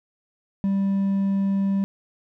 triangle tone with hard clipping, 196 Hz, G3, in tune, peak -20 dBFS, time 0.64-1.84 s, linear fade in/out 0 ms, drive 5 dB, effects none

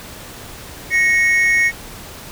triangle tone pair together, 1875 / 2200 Hz, A#6 / C#7, +10 / -14 cents, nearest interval minor third, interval 276 cents, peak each -13 dBFS, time 0.9-1.72 s, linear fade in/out 50 ms, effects pink hiss -35 dBFS RMS until 2.31 s

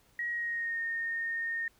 sine tone with pitch glide, 1900 to 1838.5 Hz, A#6 to A#6, +33 to -24 cents, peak -31 dBFS, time 0.19-1.68 s, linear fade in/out 2 ms, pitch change -57 cents, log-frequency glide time 0.29-0.8 s, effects pink hiss -66 dBFS RMS until 1.79 s

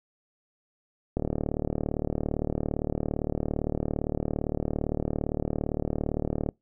click train, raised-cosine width 2 ms, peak -14 dBFS, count 201, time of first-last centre 1.17-6.489 s, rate 37.6 Hz, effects noise-tail reverb RT60 0.2 s tail -26 dB re dry

